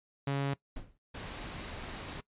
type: tone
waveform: sawtooth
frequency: 139.2 Hz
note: C#3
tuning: 8 cents sharp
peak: -26 dBFS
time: 0.27-0.54 s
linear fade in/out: 5 ms
type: noise with exponential decay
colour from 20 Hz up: brown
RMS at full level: -35 dBFS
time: 0.76-0.98 s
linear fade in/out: 5 ms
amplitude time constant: 47 ms
type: noise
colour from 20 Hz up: pink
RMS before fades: -42 dBFS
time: 1.14-2.21 s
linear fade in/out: 10 ms
effects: noise-tail reverb RT60 0.1 s tail -20 dB re dry + resampled to 8000 Hz